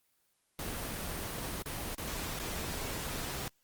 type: noise with dropouts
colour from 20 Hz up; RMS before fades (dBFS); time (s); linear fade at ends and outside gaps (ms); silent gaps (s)
pink; -38; 0.59-3.48; 1; 1.624-1.658 / 1.948-1.981 / 2.392-2.397
effects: white hiss -74 dBFS RMS until 3.63 s + Opus 24 kbps